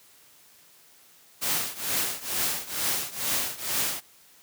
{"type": "noise with tremolo", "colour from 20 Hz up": "white", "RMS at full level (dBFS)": -25, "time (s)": [1.41, 4.01], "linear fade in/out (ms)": 20, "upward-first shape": "triangle", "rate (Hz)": 2.2, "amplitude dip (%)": 90, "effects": ["white hiss -56 dBFS RMS until 4.42 s", "high-pass 80 Hz 12 dB/octave"]}